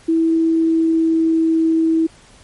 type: tone with pitch glide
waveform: sine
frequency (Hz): 326.6 to 324.2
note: E4 to E4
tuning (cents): -16 to -29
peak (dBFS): -12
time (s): 0.08-2.07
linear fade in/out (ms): 10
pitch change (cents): -13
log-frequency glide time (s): 0.29-1.61
effects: pink hiss -47 dBFS RMS until 2.43 s + MP3 48 kbps